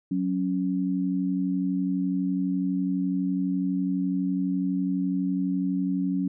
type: tone pair together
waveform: sine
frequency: 185 / 277 Hz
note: F#3 / C#4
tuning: 0 / -1 cents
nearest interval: perfect fifth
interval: 699 cents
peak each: -26 dBFS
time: 0.11-6.28 s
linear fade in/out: 5 ms
effects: none